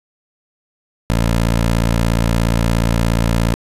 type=tone; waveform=15% pulse; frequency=57 Hz; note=A#1; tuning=38 cents flat; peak=-7 dBFS; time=1.1-3.54 s; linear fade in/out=0 ms; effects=resampled to 32000 Hz + 8-bit